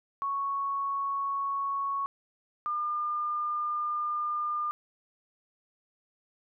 sine tone pair in turn, 1108.7 / 1205 Hz, C#6 / D6, 0 / +44 cents, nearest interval minor second, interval 144 cents, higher second, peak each -28 / -28 dBFS, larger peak neither, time 0.22-2.06 / 2.66-4.71 s, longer second, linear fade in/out 0 ms, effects none

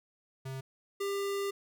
square tone pair in turn, 132.9 / 398.3 Hz, C3 / G4, +27 / +28 cents, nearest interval octave + perfect fifth, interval 1901 cents, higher second, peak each -38 / -32 dBFS, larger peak second, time 0.45-0.61 / 1-1.51 s, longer second, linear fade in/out 10 ms, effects none

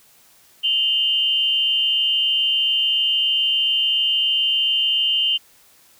sine tone pair together, 2835 / 3082 Hz, F7 / G7, +25 / -30 cents, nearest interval minor second, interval 145 cents, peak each -19 dBFS, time 0.63-5.38 s, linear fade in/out 20 ms, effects white hiss -53 dBFS RMS until 5.99 s

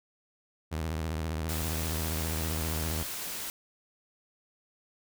sawtooth tone with vibrato, 79.6 Hz, D#2, 40 cents sharp, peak -27 dBFS, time 0.71-3.04 s, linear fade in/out 20 ms, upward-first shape triangle, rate 15 Hz, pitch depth 130 cents each way
white noise, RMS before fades -37 dBFS, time 1.49-3.5 s, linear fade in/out 0 ms
effects none

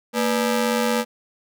sawtooth ring-modulated tone, 360.7 Hz, F#4, 44 cents flat, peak -12 dBFS, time 0.13-1.05 s, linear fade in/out 50 ms, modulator 132 Hz, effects none

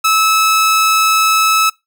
sawtooth tone, 1300 Hz, E6, 24 cents flat, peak -6 dBFS, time 0.04-1.7 s, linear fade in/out 10 ms, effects noise-tail reverb RT60 0.2 s tail -23 dB re dry

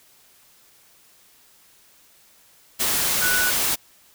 sine tone in noise, 1481 Hz, F#6, 1 cent sharp, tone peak -21 dBFS, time 3.21-3.51 s, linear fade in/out 20 ms, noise white, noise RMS -22 dBFS, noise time 2.79-3.76 s, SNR -2 dB, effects white hiss -55 dBFS RMS until 4.14 s

